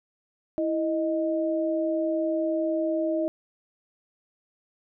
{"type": "tone pair together", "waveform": "sine", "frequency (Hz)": [328, 622.8], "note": ["E4", "D#5"], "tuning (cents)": [-9, 2], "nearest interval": "major seventh", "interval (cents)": 1111, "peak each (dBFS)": [-26, -26], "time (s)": [0.58, 3.28], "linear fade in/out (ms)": 0, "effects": []}